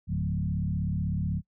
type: tone with frequency modulation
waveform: sine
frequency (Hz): 128.4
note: C3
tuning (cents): -32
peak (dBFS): -26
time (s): 0.07-1.42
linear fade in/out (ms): 50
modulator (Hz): 36.1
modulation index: 1.8
effects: noise-tail reverb RT60 0.1 s tail -23 dB re dry